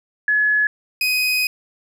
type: tone pair in turn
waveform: sine / 30% pulse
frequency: 1700 / 2506 Hz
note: G#6 / D#7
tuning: +40 / +12 cents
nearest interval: perfect fifth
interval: 672 cents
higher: second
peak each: -14 dBFS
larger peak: neither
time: 0.28-0.67 / 1.01-1.47 s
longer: second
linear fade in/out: 2 ms
effects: none